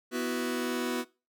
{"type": "chord", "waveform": "sawtooth", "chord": "B suspended fourth", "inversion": "none", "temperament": "just", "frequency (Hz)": [246.9, 329.3, 370.4], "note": ["B3", "E4", "F#4"], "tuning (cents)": [0, -2, 2], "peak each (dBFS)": [-28, -33, -29], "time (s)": [0.11, 1.05], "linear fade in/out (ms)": 50, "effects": ["noise-tail reverb RT60 0.3 s tail -21 dB re dry"]}